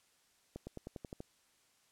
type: accelerating click train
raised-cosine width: 2 ms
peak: -30 dBFS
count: 8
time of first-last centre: 0.56-1.204 s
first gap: 110 ms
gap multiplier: 0.94
effects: white hiss -71 dBFS RMS until 1.91 s + low-pass 10000 Hz 12 dB/octave